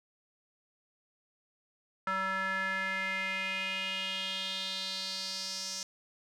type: tone with band-pass filter sweep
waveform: square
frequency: 190.5 Hz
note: G3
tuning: 49 cents flat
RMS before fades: -35 dBFS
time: 2.07-5.83 s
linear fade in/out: 2 ms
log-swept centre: 1400 to 5800 Hz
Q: 4.1
effects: none